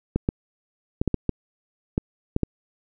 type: clicks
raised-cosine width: 3 ms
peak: -8 dBFS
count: 9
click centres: 0.16 / 0.289 / 1.015 / 1.077 / 1.143 / 1.293 / 1.979 / 2.364 / 2.433 s
effects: none